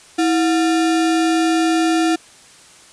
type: tone with sample-and-hold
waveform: sine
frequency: 325.3 Hz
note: E4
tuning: 23 cents flat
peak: -13 dBFS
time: 0.18-2.16 s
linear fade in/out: 10 ms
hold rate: 1050 Hz
effects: white hiss -45 dBFS RMS until 2.92 s + resampled to 22050 Hz